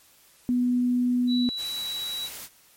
sine tone, 246.6 Hz, B3, 2 cents flat, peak -20 dBFS, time 0.49-1.49 s, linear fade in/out 0 ms
sine tone with pitch glide, 3930 to 3903 Hz, B7 to B7, -9 to -21 cents, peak -29 dBFS, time 1.27-2.3 s, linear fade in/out 50 ms, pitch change -12 cents, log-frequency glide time 1.52-2.04 s
white noise, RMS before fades -39 dBFS, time 1.56-2.49 s, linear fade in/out 50 ms
effects white hiss -57 dBFS RMS until 2.76 s + MP3 64 kbps

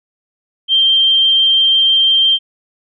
sine tone, 3157 Hz, G7, 12 cents sharp, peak -8 dBFS, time 0.68-2.39 s, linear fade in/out 50 ms, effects none

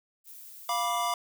violet noise, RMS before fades -47 dBFS, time 0.24-0.88 s, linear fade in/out 50 ms
square chord, B diminished, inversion second, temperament equal with one note detuned, 698.5 / 977.5 / 1174.7 Hz, F5 / B5 / D6, 0 / -18 / 0 cents, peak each -32 dBFS, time 0.69-1.14 s, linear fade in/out 2 ms
effects none

